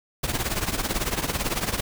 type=noise with tremolo; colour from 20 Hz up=pink; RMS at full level=-23 dBFS; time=0.23-1.81 s; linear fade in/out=10 ms; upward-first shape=triangle; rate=18 Hz; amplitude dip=85%; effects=none